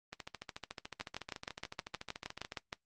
two click trains, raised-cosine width 0.2 ms, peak -24 / -20 dBFS, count 34 / 12, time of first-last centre 0.13-2.521 / 1.01-2.729 s, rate 13.8 / 6.4 Hz, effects noise-tail reverb RT60 0.1 s tail -17 dB re dry + Opus 24 kbps

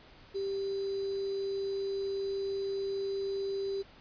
sine tone with sample-and-hold, 392.4 Hz, G4, 2 cents sharp, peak -31 dBFS, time 0.34-3.83 s, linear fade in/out 20 ms, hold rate 4410 Hz, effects pink hiss -56 dBFS RMS until 4 s + resampled to 11025 Hz

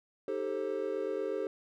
triangle chord, A half-diminished seventh, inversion second, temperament equal with one note detuned, 311.1 / 392 / 440 / 529.9 Hz, Eb4 / G4 / A4 / C5, 0 / 0 / 0 / +22 cents, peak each -40 / -34 / -34 / -36 dBFS, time 0.28-1.47 s, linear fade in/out 2 ms, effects none

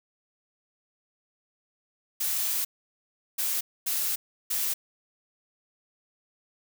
blue noise bursts at uneven times, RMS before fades -28 dBFS, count 4, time 2.2-2.65 / 3.38-3.61 / 3.86-4.16 / 4.5-4.74 s, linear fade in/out 10 ms, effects none

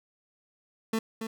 30% pulse tone with echo, 223.4 Hz, A3, 27 cents sharp, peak -23 dBFS, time 0.93-0.99 s, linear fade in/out 5 ms, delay 280 ms, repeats 1, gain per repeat -7 dB, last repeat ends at 1.27 s, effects none

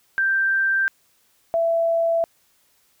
sine tone pair in turn, 1571 / 666.5 Hz, G6 / E5, +3 / +19 cents, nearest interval octave + minor third, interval 1484 cents, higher first, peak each -17 dBFS, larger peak neither, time 0.18-0.88 / 1.54-2.24 s, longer neither, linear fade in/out 0 ms, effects white hiss -62 dBFS RMS until 3 s

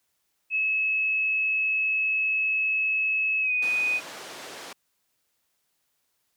sine tone with pitch glide, 2585 to 2490 Hz, E7 to D#7, -34 to +1 cents, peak -22 dBFS, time 0.5-4.01 s, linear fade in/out 50 ms, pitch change -65 cents, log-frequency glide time 3.41-3.52 s
pink band-pass noise, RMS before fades -41 dBFS, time 3.62-4.73 s, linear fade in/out 5 ms, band 390 to 7700 Hz, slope 12 dB/octave
effects white hiss -74 dBFS RMS until 6.36 s

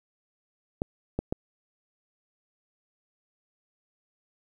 clicks, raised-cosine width 2 ms, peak -14 dBFS, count 3, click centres 0.819 / 1.19 / 1.325 s, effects 9-bit

